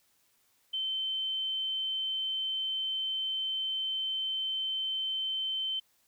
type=tone; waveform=sine; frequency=3087 Hz; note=G7; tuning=27 cents flat; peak=-30 dBFS; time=0.73-5.8 s; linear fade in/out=10 ms; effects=white hiss -70 dBFS RMS until 6.07 s